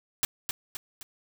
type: noise with echo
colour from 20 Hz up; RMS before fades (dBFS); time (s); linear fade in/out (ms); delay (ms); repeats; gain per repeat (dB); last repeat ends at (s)
white; -25; 0.23-0.25; 0; 260; 3; -6; 1.03
effects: none